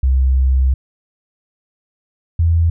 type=tone pair in turn; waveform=sine; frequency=65.41 / 83.25 Hz; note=C2 / E2; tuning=0 / +18 cents; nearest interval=major third; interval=418 cents; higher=second; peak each=-10 dBFS; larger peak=neither; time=0.03-0.74 / 2.39-2.7 s; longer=first; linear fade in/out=5 ms; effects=none